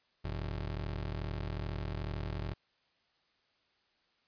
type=ring-modulated tone; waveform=30% pulse; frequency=73.8 Hz; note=D2; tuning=9 cents sharp; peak=-30 dBFS; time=0.24-2.54 s; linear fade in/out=10 ms; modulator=21.2 Hz; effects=white hiss -73 dBFS RMS until 4.27 s + resampled to 11025 Hz